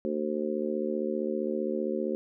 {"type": "harmonic tone", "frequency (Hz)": 75.3, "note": "D2", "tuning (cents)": 44, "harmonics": [3, 4, 5, 6, 7], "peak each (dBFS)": [-33, -36, -32, -38, -34], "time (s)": [0.05, 2.15], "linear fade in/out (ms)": 0, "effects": []}